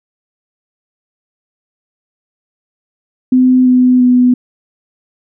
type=tone with pitch steps; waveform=sine; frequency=254.9 / 251.8 / 248.8 Hz; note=C4 / B3 / B3; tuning=-45 / +34 / +13 cents; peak=-5 dBFS; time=3.32-4.34 s; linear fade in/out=5 ms; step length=340 ms; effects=none